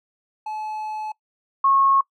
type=tone pair in turn; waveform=triangle / sine; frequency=860 / 1091.4 Hz; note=A5 / C#6; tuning=-40 / -27 cents; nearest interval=major third; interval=413 cents; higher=second; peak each=-25 / -14 dBFS; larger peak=second; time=0.46-1.12 / 1.64-2.01 s; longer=first; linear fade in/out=5 ms; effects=noise-tail reverb RT60 0.1 s tail -22 dB re dry

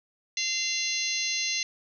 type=harmonic tone; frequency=689 Hz; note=F5; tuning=24 cents flat; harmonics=3 / 4 / 5 / 6 / 7 / 8 / 9; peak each=-34 / -33 / -38 / -32 / -38 / -38 / -32 dBFS; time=0.37-1.63 s; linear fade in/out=2 ms; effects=none

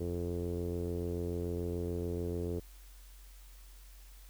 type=tone with low-pass filter; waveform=sawtooth; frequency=86.9 Hz; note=F2; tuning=8 cents flat; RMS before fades=-36 dBFS; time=0-2.6 s; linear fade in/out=10 ms; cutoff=420 Hz; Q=4.4; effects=added 46 Hz sine -51 dBFS peak until 4.29 s + white hiss -61 dBFS RMS until 4.29 s

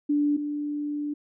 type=tone pair in turn; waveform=sine; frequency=292.3 / 293.8 Hz; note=D4 / D4; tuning=-8 / +1 cents; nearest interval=unison; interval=9 cents; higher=second; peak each=-20 / -27 dBFS; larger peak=first; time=0.09-0.37 / 0.37-1.14 s; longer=second; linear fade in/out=10 ms; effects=none

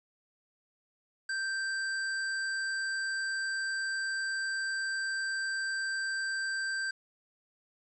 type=tone; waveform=square; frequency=1568 Hz; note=G6; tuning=in tune; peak=-32 dBFS; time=1.29-6.91 s; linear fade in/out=5 ms; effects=resampled to 22050 Hz + 10-bit

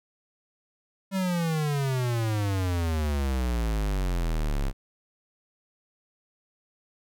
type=exponential sweep; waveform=square; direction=down; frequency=196 to 32.97 Hz; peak=-25 dBFS; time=1.11-4.73 s; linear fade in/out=50 ms; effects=none

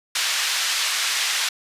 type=band-pass noise; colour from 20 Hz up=white; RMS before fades=-23 dBFS; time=0.15-1.49 s; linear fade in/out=5 ms; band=1400 to 5200 Hz; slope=12 dB/octave; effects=resampled to 32000 Hz

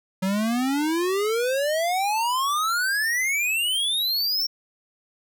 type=exponential sweep; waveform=square; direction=up; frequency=185 to 5550 Hz; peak=-22 dBFS; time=0.22-4.47 s; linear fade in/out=10 ms; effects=none

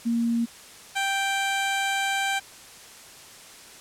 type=tone pair in turn; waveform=sine / 15% pulse; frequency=233.1 / 784.1 Hz; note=A#3 / G5; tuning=0 / 0 cents; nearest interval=octave + major sixth; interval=2100 cents; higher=second; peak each=-21 / -17 dBFS; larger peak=second; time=0.05-0.46 / 0.95-2.4 s; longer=second; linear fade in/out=20 ms; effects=white hiss -46 dBFS RMS until 3.8 s + low-pass 10000 Hz 12 dB/octave

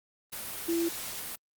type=tone in noise; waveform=sine; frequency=336.6 Hz; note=E4; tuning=36 cents sharp; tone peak=-26 dBFS; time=0.68-0.89 s; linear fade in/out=10 ms; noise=white; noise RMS=-38 dBFS; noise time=0.32-1.36 s; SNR=+9 dB; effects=Opus 32 kbps

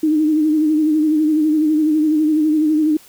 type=tone with vibrato; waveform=sine; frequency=308 Hz; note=D#4; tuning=17 cents flat; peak=-12 dBFS; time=0.03-2.97 s; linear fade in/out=5 ms; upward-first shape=sine; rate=12 Hz; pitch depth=48 cents each way; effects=white hiss -46 dBFS RMS until 3.08 s

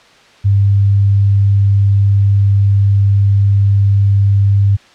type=tone; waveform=sine; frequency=99.8 Hz; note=G2; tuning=32 cents sharp; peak=-7 dBFS; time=0.44-4.77 s; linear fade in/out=20 ms; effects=white hiss -44 dBFS RMS until 4.94 s + low-pass 4000 Hz 12 dB/octave

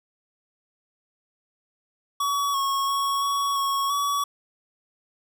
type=tone with pitch steps; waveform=square; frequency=1131 / 1097 / 1108 / 1120 / 1104 / 1135 Hz; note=C#6 / C#6 / C#6 / C#6 / C#6 / C#6; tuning=+34 / -18 / -1 / +18 / -7 / +41 cents; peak=-23 dBFS; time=2.2-4.24 s; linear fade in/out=5 ms; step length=340 ms; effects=none

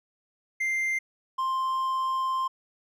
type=tone pair in turn; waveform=triangle; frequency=2093 / 1049.5 Hz; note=C7 / C6; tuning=0 / +5 cents; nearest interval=octave; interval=1195 cents; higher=first; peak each=-23 dBFS; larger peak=neither; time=0.6-0.99 / 1.38-2.48 s; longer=second; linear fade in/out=10 ms; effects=none

